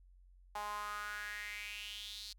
sawtooth tone with high-pass filter sweep, 207.7 Hz, G#3, in tune, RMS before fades -44 dBFS, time 0.55-2.33 s, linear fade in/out 5 ms, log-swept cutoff 870 to 4400 Hz, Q 5.3, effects added 45 Hz sine -59 dBFS peak until 2.38 s

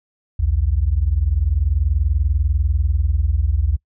sine tone pair together, 60.61 / 80.9 Hz, B1 / E2, -32 / -32 cents, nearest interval perfect fourth, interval 500 cents, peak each -17 dBFS, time 0.39-3.77 s, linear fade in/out 10 ms, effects noise-tail reverb RT60 0.1 s tail -24 dB re dry + tanh soft clip ceiling -7 dBFS

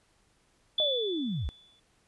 sine tone with exponential decay, 3465 Hz, A7, 27 cents flat, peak -23 dBFS, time 0.78-1.8 s, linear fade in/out 5 ms, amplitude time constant 220 ms
sine linear sweep, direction down, 630 to 47.48 Hz, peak -29 dBFS, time 0.8-1.49 s, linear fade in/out 0 ms
effects pink hiss -68 dBFS RMS until 2.07 s + resampled to 24000 Hz

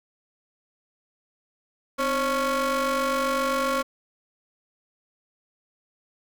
30% pulse ring-modulated tone, 281.6 Hz, C#4, 27 cents sharp, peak -17 dBFS, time 1.98-3.83 s, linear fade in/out 20 ms, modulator 821 Hz, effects none

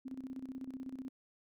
sine tone with tremolo, 261.6 Hz, C4, in tune, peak -39 dBFS, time 0.05-1.09 s, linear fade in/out 10 ms, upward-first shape square, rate 16 Hz, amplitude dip 70%, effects none

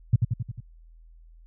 sine tone with echo, 116.3 Hz, A#2, 4 cents flat, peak -13 dBFS, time 0.13-0.16 s, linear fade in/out 5 ms, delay 89 ms, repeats 5, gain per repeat -4 dB, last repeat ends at 0.605 s, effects added 41 Hz sine -48 dBFS peak until 1.46 s

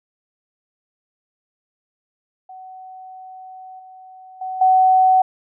sine tone with level steps, 750 Hz, F#5, 23 cents sharp, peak -35 / -39 / -24 / -10 dBFS, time 2.49-5.22 s, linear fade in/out 5 ms, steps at 3.79 / 4.41 / 4.61 s, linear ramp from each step 5 ms, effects none

